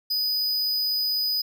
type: tone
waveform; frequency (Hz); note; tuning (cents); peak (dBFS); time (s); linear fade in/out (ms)
square; 4978; D#8; 0; -23; 0.1-1.42; 10
effects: none